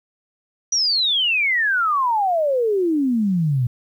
sine exponential sweep, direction down, 5920 to 117.8 Hz, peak -16 dBFS, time 0.72-3.67 s, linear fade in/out 5 ms, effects 9-bit

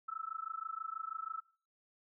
sine tone with amplitude modulation, 1311 Hz, E6, 10 cents flat, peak -35 dBFS, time 0.08-1.41 s, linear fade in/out 10 ms, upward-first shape sine, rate 26.2 Hz, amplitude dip 95%, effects noise-tail reverb RT60 0.5 s tail -21 dB re dry

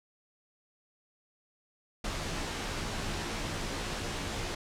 pink noise with comb filter, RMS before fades -35 dBFS, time 2.04-4.55 s, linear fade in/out 5 ms, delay 16 ms, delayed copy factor -0.55, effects low-pass 7000 Hz 12 dB/octave

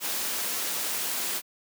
white noise, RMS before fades -30 dBFS, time 0-1.42 s, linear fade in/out 50 ms, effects high-pass 200 Hz 12 dB/octave

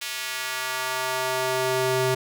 square tone with high-pass filter sweep, 129.4 Hz, C3, 19 cents flat, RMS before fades -26 dBFS, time 0.01-2.15 s, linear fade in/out 10 ms, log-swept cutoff 2600 to 260 Hz, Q 1, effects none

